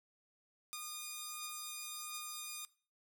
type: beating tone pair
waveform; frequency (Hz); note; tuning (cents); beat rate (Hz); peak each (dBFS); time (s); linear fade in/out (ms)
5% pulse; 1221 / 1222.4; D#6 / D#6; -33 / -31; 1.4; -32 / -39; 0.73-2.65; 0
effects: noise-tail reverb RT60 0.4 s tail -19 dB re dry